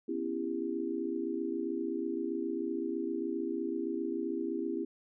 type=chord; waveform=sine; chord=C# half-diminished seventh; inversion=third; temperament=just; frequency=249.5 / 277.2 / 332.6 / 399.1 Hz; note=B3 / C#4 / E4 / G4; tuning=+18 / 0 / +16 / +31 cents; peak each=-39 / -39 / -35 / -38 dBFS; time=0.08-4.85 s; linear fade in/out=10 ms; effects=none